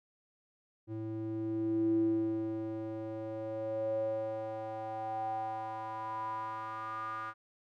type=tone with band-pass filter sweep; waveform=square; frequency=110 Hz; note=A2; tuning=in tune; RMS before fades=-36 dBFS; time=0.87-7.34 s; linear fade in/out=50 ms; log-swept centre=250 to 1300 Hz; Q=8.4; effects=none